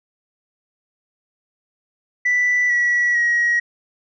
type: tone with pitch steps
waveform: sine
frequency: 1975.5 / 1937.1 / 1899.4 Hz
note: B6 / B6 / A#6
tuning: 0 / -34 / +32 cents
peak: -13 dBFS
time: 2.25-3.6 s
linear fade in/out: 10 ms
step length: 450 ms
effects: tanh soft clip ceiling -12 dBFS